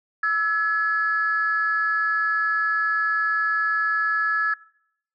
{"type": "tone pair together", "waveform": "sine", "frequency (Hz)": [1314.7, 1700], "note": ["E6", "G#6"], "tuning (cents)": [-5, 40], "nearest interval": "major third", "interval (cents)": 445, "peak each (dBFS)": [-23, -20], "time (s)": [0.23, 4.54], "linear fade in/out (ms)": 5, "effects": ["noise-tail reverb RT60 0.7 s tail -22 dB re dry", "tanh soft clip ceiling -12 dBFS"]}